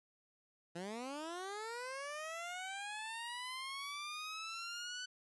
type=linear sweep; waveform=15% pulse; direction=up; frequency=164.81 to 1503 Hz; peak=-36 dBFS; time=0.75-5.06 s; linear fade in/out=10 ms; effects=resampled to 24000 Hz